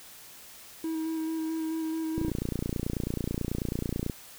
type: tone with vibrato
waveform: triangle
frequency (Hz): 320.7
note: E4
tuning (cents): -48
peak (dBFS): -27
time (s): 0.84-2.3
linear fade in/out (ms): 2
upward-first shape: square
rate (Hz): 4.6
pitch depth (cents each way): 13
type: click train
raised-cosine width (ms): 3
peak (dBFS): -17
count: 57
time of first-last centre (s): 2.18-4.098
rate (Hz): 29.2
effects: white hiss -49 dBFS RMS until 4.38 s